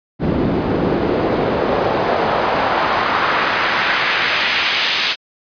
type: noise with band-pass filter sweep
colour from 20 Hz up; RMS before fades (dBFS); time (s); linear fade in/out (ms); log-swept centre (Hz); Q
pink; -17; 0.19-5.16; 50; 230 to 3400; 1.2
effects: resampled to 11025 Hz